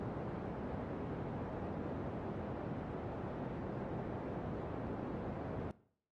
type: band-pass noise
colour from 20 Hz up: pink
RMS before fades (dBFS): -42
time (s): 0-5.71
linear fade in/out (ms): 0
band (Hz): 100 to 700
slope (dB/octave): 12
effects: noise-tail reverb RT60 0.6 s tail -19 dB re dry + AAC 32 kbps